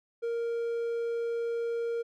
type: tone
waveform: triangle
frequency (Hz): 466.2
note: A#4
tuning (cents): 0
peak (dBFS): -27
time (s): 0.22-2.03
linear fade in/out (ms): 20
effects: none